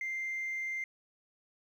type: tone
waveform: sine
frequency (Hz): 2093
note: C7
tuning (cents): 0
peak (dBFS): -32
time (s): 0.01-0.84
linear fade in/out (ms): 2
effects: tanh soft clip ceiling -31 dBFS + 11-bit